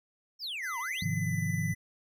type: exponential two-way sweep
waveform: triangle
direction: down then up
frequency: 5588 to 897 to 5050 Hz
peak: -33 dBFS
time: 0.39-1.05 s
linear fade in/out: 50 ms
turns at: 0.79 s
type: tone with pitch glide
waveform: square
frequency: 2029 to 1997.6 Hz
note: B6 to B6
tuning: +46 to +19 cents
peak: -37 dBFS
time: 0.62-1.75 s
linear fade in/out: 20 ms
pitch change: -27 cents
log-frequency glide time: 1.08-1.33 s
type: chord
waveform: sine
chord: F minor seventh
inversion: first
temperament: equal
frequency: 103.83 / 130.81 / 155.56 / 174.61 Hz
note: Ab2 / C3 / Eb3 / F3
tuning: 0 / 0 / 0 / 0 cents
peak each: -34 / -36 / -33 / -34 dBFS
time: 1.02-1.74 s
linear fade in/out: 5 ms
effects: none